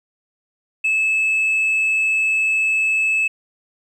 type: tone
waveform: sine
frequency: 2606 Hz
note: E7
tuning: 20 cents flat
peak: -13 dBFS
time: 0.84-3.28 s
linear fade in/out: 10 ms
effects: tanh soft clip ceiling -14 dBFS + 9-bit